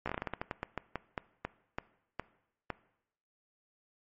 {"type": "slowing click train", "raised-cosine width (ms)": 0.5, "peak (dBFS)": -19, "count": 19, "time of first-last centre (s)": [0.06, 2.703], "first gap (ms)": 15, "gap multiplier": 1.23, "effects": ["noise-tail reverb RT60 0.8 s tail -19 dB re dry", "MP3 32 kbps"]}